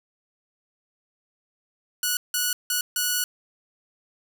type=tone bursts at uneven times; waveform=5% pulse; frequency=1468 Hz; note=F#6; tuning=14 cents flat; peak=-11 dBFS; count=4; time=2.03-2.17 / 2.34-2.53 / 2.7-2.81 / 2.96-3.24 s; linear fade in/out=2 ms; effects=none